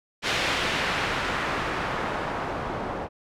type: noise with low-pass filter sweep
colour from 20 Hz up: white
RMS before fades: -28 dBFS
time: 0.22-3.09 s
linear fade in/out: 50 ms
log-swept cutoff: 3200 to 770 Hz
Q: 0.94
effects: none